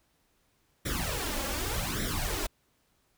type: noise with flanger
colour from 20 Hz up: pink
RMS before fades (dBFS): -32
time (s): 0.85-2.47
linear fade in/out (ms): 10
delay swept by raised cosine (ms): 0.53 to 3.63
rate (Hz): 0.85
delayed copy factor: +0.8
effects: pink hiss -71 dBFS RMS until 3.17 s